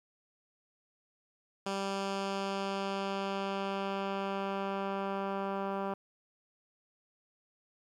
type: tone with low-pass filter sweep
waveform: 10% pulse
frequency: 196 Hz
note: G3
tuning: in tune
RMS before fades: -35 dBFS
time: 1.66-5.94 s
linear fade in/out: 5 ms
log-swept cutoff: 6900 to 1400 Hz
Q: 0.9
effects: 11-bit